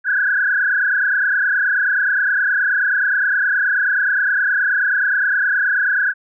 sine tone with frequency modulation, 1572 Hz, G6, 4 cents sharp, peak -14 dBFS, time 0.04-6.14 s, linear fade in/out 50 ms, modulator 29.5 Hz, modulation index 3.5, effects none

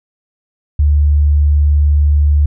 sine tone, 73.42 Hz, D2, in tune, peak -7 dBFS, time 0.79-2.46 s, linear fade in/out 5 ms, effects none

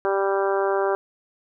harmonic tone, 196 Hz, G3, in tune, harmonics 2 / 3 / 4 / 5 / 6 / 7 / 8, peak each -22 / -26 / -28 / -30 / -32 / -33 / -34 dBFS, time 0.05-0.95 s, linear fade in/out 0 ms, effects none

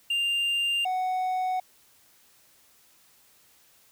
triangle tone pair in turn, 2794 / 742 Hz, F7 / F#5, 0 / +5 cents, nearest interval octave + major seventh, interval 2295 cents, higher first, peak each -22 / -23 dBFS, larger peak first, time 0.1-0.85 / 0.85-1.6 s, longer neither, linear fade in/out 5 ms, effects white hiss -60 dBFS RMS until 3.91 s

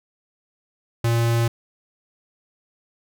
square tone, 116.54 Hz, A#2, in tune, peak -18 dBFS, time 1.04-1.48 s, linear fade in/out 5 ms, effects none

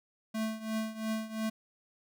square tone with tremolo, 220 Hz, A3, in tune, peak -30 dBFS, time 0.34-1.5 s, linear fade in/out 10 ms, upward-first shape triangle, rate 2.9 Hz, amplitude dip 85%, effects none

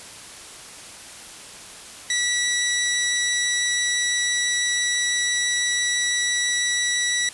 15% pulse tone, 1949 Hz, B6, 23 cents flat, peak -14 dBFS, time 2.1-7.29 s, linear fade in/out 2 ms, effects white hiss -40 dBFS RMS until 7.33 s + resampled to 24000 Hz

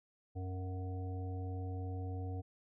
harmonic tone with a mistuned harmonic, 92.5 Hz, F#2, in tune, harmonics 1 / 3 / 5 / 7 / 8, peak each -38 / -48 / -50 / -60 / -52 dBFS, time 0.35-2.42 s, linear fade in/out 20 ms, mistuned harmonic 7, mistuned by +25 cents, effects none

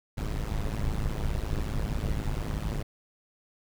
brown noise with amplitude modulation, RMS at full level -26 dBFS, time 0.17-2.83 s, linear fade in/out 10 ms, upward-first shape sine, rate 106 Hz, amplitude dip 90%, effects none

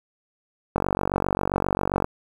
click train, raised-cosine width 1 ms, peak -8 dBFS, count 62, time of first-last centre 0.76-2.044 s, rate 47.5 Hz, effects 7-bit

